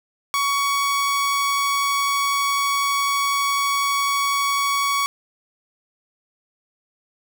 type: tone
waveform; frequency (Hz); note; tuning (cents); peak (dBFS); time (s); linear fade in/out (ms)
sawtooth; 1122; C#6; +21; -15; 0.34-5.06; 0
effects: none